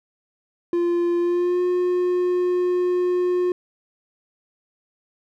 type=tone with pitch glide; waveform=triangle; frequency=346.4 to 359 Hz; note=F4 to F4; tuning=-14 to +48 cents; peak=-16 dBFS; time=0.73-3.52 s; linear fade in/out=2 ms; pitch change=+62 cents; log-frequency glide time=1.19-1.62 s; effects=none